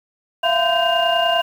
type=tone cluster; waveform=sine; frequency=672 / 702 / 1022 / 1559 / 2819 Hz; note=E5 / F5 / C6 / G6 / F7; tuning=+33 / +9 / -41 / -10 / +16 cents; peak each=-18 / -20 / -24 / -24 / -20 dBFS; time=0.43-1.42 s; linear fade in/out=10 ms; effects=tanh soft clip ceiling -7 dBFS + 7-bit